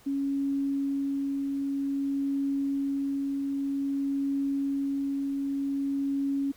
sine tone with tremolo, 277.2 Hz, C#4, in tune, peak -25 dBFS, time 0.06-6.52 s, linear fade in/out 10 ms, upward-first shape triangle, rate 0.52 Hz, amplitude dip 25%, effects pink hiss -57 dBFS RMS until 6.56 s

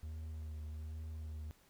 triangle tone with vibrato, 77.78 Hz, D#2, in tune, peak -40 dBFS, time 0.03-1.51 s, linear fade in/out 0 ms, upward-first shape sine, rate 1.2 Hz, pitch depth 27 cents each way, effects pink hiss -68 dBFS RMS until 1.69 s

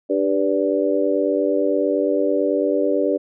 harmonic tone with a mistuned harmonic, 98.4 Hz, G2, 7 cents sharp, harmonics 3 / 4 / 5 / 6, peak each -22 / -22 / -22 / -22 dBFS, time 0.09-3.18 s, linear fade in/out 20 ms, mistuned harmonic 6, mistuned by -28 cents, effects none

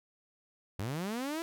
sawtooth linear sweep, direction up, 88.5 to 339.6 Hz, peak -30 dBFS, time 0.79-1.42 s, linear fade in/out 0 ms, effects none

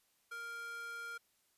square tone with high-pass filter, 466.2 Hz, A#4, in tune, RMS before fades -45 dBFS, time 0.31-1.18 s, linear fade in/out 10 ms, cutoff 1200 Hz, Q 6.9, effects white hiss -75 dBFS RMS until 1.57 s + resampled to 32000 Hz

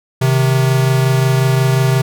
square tone pair together, 130.81 / 156.38 Hz, C3 / D#3, 0 / +9 cents, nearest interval minor third, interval 309 cents, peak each -12 / -19 dBFS, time 0.21-2.02 s, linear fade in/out 10 ms, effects none

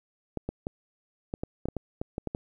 clicks, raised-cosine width 2 ms, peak -18 dBFS, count 12, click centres 0.373 / 0.49 / 0.669 / 1.339 / 1.435 / 1.656 / 1.686 / 1.767 / 2.015 / 2.181 / 2.273 / 2.349 s, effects 10-bit

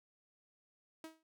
sawtooth tone with exponential decay, 320 Hz, D#4, 49 cents sharp, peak -40 dBFS, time 1.04-1.23 s, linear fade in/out 2 ms, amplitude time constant 41 ms, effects none

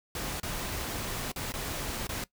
pink noise with dropouts, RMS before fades -35 dBFS, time 0.15-2.24 s, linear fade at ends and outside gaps 2 ms, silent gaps 0.4-0.431 / 1.318-1.36 / 1.522-1.538 / 2.07-2.091 s, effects noise-tail reverb RT60 0.1 s tail -19 dB re dry

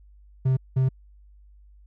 triangle tone bursts at uneven times, 130.81 Hz, C3, in tune, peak -16 dBFS, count 2, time 0.45-0.57 / 0.76-0.89 s, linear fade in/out 10 ms, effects added 50 Hz sine -49 dBFS peak until 1.86 s

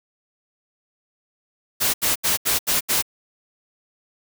white noise bursts, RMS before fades -20 dBFS, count 6, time 1.8-3.025 s, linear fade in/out 20 ms, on 140 ms, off 77 ms, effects none

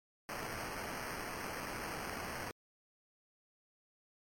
violet noise with sample-and-hold, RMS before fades -42 dBFS, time 0.29-2.51 s, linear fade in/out 0 ms, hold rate 3675 Hz, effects MP3 64 kbps

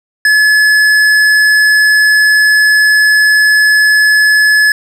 sine tone with tanh clipping, 1711 Hz, A6, 49 cents flat, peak -7 dBFS, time 0.25-4.72 s, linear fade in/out 2 ms, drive 13 dB, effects none

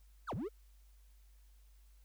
triangle linear two-way sweep, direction down then up, 1683 to 77.1 to 475.9 Hz, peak -35 dBFS, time 0.27-0.49 s, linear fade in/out 20 ms, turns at 0.34 s, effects added 50 Hz sine -59 dBFS peak until 2.04 s + white hiss -74 dBFS RMS until 2.04 s

